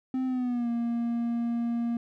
triangle tone with pitch glide, 259.1 to 234.9 Hz, C4 to A#3, -17 to +13 cents, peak -24 dBFS, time 0.14-1.97 s, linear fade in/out 2 ms, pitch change -170 cents, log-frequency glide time 0.26-0.69 s, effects none

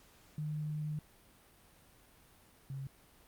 sine tone pair in turn, 151.8 / 135.79 Hz, D#3 / C#3, -42 / -35 cents, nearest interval major second, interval 193 cents, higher first, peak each -35 / -39 dBFS, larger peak first, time 0.38-0.99 / 2.7-2.87 s, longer first, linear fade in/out 2 ms, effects pink hiss -63 dBFS RMS until 3.27 s + Opus 48 kbps

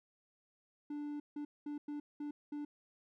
triangle tone bursts at uneven times, 293.7 Hz, D4, in tune, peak -37 dBFS, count 6, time 0.9-1.2 / 1.36-1.45 / 1.66-1.78 / 1.88-2 / 2.2-2.31 / 2.52-2.65 s, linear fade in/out 5 ms, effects none

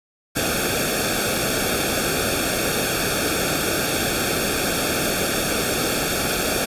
pink noise with comb filter, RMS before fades -22 dBFS, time 0.35-6.66 s, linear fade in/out 20 ms, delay 1 ms, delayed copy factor -0.8, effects resampled to 32000 Hz

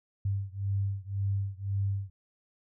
sine beating tone pair, 98 / 99.9 Hz, G2 / G2, 0 / +33 cents, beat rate 1.9 Hz, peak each -31 / -32 dBFS, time 0.25-2.1 s, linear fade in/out 5 ms, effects none

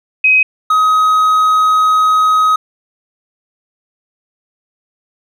sine / triangle tone pair in turn, 2527 / 1263.5 Hz, D#7 / D#6, +26 / +26 cents, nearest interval octave, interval 1200 cents, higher first, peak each -6 dBFS, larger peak neither, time 0.24-0.43 / 0.7-2.56 s, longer second, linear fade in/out 5 ms, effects none

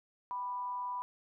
sine tone with amplitude modulation, 987.8 Hz, B5, in tune, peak -33 dBFS, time 0.31-1.02 s, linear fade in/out 0 ms, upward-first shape sine, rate 206 Hz, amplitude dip 40%, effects none

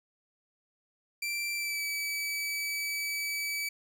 sawtooth tone with pitch glide, 2349 to 2295 Hz, D7 to D7, 0 to -40 cents, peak -28 dBFS, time 1.22-3.69 s, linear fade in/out 5 ms, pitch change -40 cents, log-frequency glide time 1.55-1.83 s, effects none

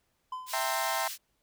triangle tone with exponential decay, 1020 Hz, C6, 44 cents flat, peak -30 dBFS, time 0.32-0.76 s, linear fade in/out 5 ms, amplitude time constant 94 ms
pink high-pass noise, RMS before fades -39 dBFS, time 0.46-1.18 s, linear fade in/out 50 ms, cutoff 3400 Hz, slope 12 dB/octave
30% pulse chord, C dominant seventh, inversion first, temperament equal with one note detuned, 659.3 / 784 / 914.7 / 1046.5 Hz, E5 / G5 / Bb5 / C6, 0 / 0 / -33 / 0 cents, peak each -32 dBFS, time 0.53-1.08 s, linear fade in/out 5 ms
effects pink hiss -75 dBFS RMS until 1.42 s

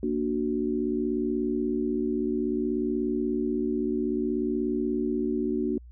sine chord, Bb augmented, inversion none, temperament equal, 233.1 / 293.7 / 370 Hz, Bb3 / D4 / F#4, 0 / 0 / 0 cents, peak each -29 dBFS, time 0.03-5.78 s, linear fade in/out 2 ms, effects added 60 Hz sine -44 dBFS peak until 5.91 s

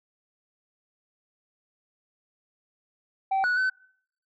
sine tone with pitch steps, 773 / 1471 / 1518 Hz, G5 / F#6 / F#6, -24 / -11 / +44 cents, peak -19 dBFS, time 3.31-3.7 s, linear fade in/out 10 ms, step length 130 ms, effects noise-tail reverb RT60 0.6 s tail -26 dB re dry + tanh soft clip ceiling -21 dBFS

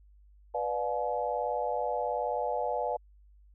sine chord, B diminished seventh, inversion none, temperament just, 493.9 / 592.7 / 711.2 / 853.4 Hz, B4 / D5 / F5 / Ab5, 0 / +16 / +31 / +47 cents, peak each -34 dBFS, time 0.54-2.97 s, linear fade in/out 10 ms, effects added 50 Hz sine -55 dBFS peak until 3.54 s

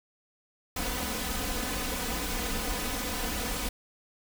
pink noise with comb filter, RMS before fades -32 dBFS, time 0.76-3.69 s, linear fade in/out 5 ms, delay 4 ms, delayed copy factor +0.95, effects none

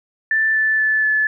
sine tone with pitch steps, 1766 / 1753.8 / 1741.7 / 1729.7 Hz, A6 / A6 / A6 / A6, +6 / -6 / -18 / -30 cents, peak -14 dBFS, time 0.31-1.27 s, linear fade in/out 2 ms, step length 240 ms, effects none

